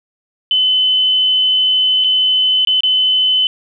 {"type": "tone with dropouts", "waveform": "sine", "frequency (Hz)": 3031, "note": "F#7", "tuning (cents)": 41, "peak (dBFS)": -10, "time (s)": [0.51, 3.47], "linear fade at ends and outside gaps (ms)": 1, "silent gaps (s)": [[2.04, 2.044], [2.65, 2.672], [2.806, 2.834]], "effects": []}